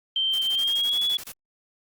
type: tone with pitch glide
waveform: sine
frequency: 3128 to 3391 Hz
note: G7 to G#7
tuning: -4 to +35 cents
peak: -21 dBFS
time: 0.16-1.17 s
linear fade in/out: 2 ms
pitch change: +139 cents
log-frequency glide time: 0.48-1.02 s
type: noise bursts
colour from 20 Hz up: white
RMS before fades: -38 dBFS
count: 12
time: 0.33-1.322 s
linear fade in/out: 5 ms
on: 57 ms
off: 28 ms
effects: Opus 24 kbps